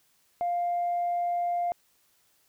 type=tone; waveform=sine; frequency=700 Hz; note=F5; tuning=4 cents sharp; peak=-24 dBFS; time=0.41-1.72 s; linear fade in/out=0 ms; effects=tanh soft clip ceiling -22 dBFS + white hiss -67 dBFS RMS until 2.48 s